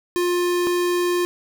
square tone pair in turn, 353.3 / 353.3 Hz, F4 / F4, +20 / +20 cents, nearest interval unison, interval 0 cents, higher neither, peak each -19 / -19 dBFS, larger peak neither, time 0.16-0.67 / 0.67-1.25 s, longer second, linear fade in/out 0 ms, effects none

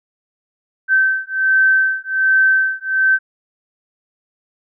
sine beating tone pair, 1545 / 1546.3 Hz, G6 / G6, -26 / -24 cents, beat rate 1.3 Hz, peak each -15 dBFS, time 0.88-3.19 s, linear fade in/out 50 ms, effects none

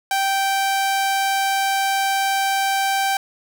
sawtooth tone, 781 Hz, G5, 7 cents flat, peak -14 dBFS, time 0.11-3.17 s, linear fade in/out 2 ms, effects none

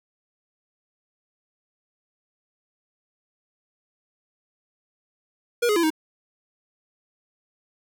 square tone with pitch steps, 478.1 / 419 / 338.1 / 314 Hz, A#4 / G#4 / E4 / D#4, +44 / +15 / +44 / +16 cents, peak -19 dBFS, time 5.62-5.904 s, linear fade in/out 10 ms, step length 71 ms, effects none

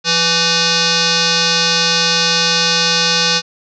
sine tone with frequency modulation, 493.9 Hz, B4, in tune, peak -11 dBFS, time 0.04-3.42 s, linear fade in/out 50 ms, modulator 667 Hz, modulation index 7.8, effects none

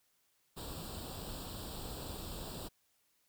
pink noise with comb filter, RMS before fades -44 dBFS, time 0.56-2.69 s, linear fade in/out 20 ms, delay 0.24 ms, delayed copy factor +0.8, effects white hiss -75 dBFS RMS until 3.28 s

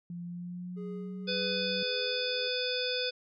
sine tone with pitch glide, 173.6 to 189.31 Hz, F3 to F#3, -10 to +40 cents, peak -37 dBFS, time 0.1-1.83 s, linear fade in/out 2 ms, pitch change +150 cents, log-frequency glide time 0.24-1.42 s
triangle tone with tremolo, 415.3 Hz, G#4, in tune, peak -38 dBFS, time 0.76-2.49 s, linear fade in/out 20 ms, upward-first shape sine, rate 1.8 Hz, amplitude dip 60%
harmonic tone, 500 Hz, B4, 21 cents sharp, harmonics 1 / 3 / 5 / 7 / 9 / 10, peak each -34 / -40 / -39 / -35 / -39 / -37 dBFS, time 1.27-3.11 s, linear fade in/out 20 ms
effects none

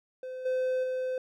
triangle tone with level steps, 513 Hz, C5, 34 cents flat, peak -34 / -24 / -27 dBFS, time 0.23-1.18 s, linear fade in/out 2 ms, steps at 0.45 / 0.83 s, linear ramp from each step 10 ms, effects none

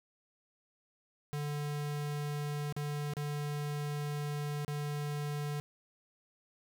square tone with dropouts, 146.83 Hz, D3, in tune, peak -35 dBFS, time 1.33-5.6 s, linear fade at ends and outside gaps 0 ms, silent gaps 2.725-2.765 / 3.136-3.168 / 4.648-4.68 s, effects none

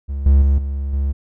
triangle tone with level steps, 69.3 Hz, C#2, in tune, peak -19 / -6 / -9 / -18 / -14 dBFS, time 0.08-1.13 s, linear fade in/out 20 ms, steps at 0.26 / 0.42 / 0.58 / 0.93 s, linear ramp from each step 2 ms, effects none

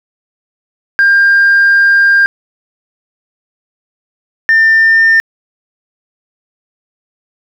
sine tone pair in turn, 1600 / 1800.3 Hz, G6 / A6, +35 / +39 cents, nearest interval major second, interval 204 cents, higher second, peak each -3 dBFS, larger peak neither, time 0.99-2.26 / 4.49-5.2 s, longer first, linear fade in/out 0 ms, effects tanh soft clip ceiling -2 dBFS + 7-bit

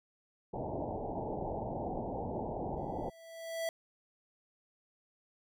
white low-pass noise, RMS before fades -38 dBFS, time 0.53-3.1 s, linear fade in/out 10 ms, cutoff 890 Hz, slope 96 dB/octave
square tone with exponential growth, 659 Hz, E5, 1 cent flat, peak -32 dBFS, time 2.77-3.69 s, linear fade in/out 1 ms, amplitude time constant 200 ms
effects none

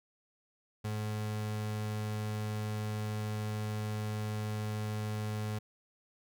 35% pulse tone, 106.7 Hz, G#2, 47 cents sharp, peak -32 dBFS, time 0.84-5.59 s, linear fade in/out 10 ms, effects none

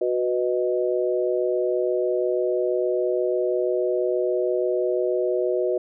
sine chord, B major, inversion second, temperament equal with one note detuned, 367.7 / 493.9 / 622.3 Hz, F#4 / B4 / D#5, -11 / 0 / 0 cents, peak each -23 / -25 / -26 dBFS, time 0.01-5.78 s, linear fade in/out 5 ms, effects none

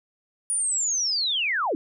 sine linear sweep, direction down, 9680 to 261.6 Hz, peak -22 dBFS, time 0.5-1.75 s, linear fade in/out 0 ms, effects none

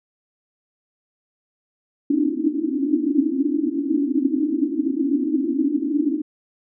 white band-pass noise, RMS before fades -21 dBFS, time 2.1-6.22 s, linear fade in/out 5 ms, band 260 to 320 Hz, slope 96 dB/octave, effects none

